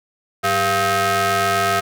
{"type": "ring-modulated tone", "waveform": "sawtooth", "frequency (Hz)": 293.7, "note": "D4", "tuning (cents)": 0, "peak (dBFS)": -9, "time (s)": [0.43, 1.81], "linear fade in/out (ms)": 20, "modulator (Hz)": 984, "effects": []}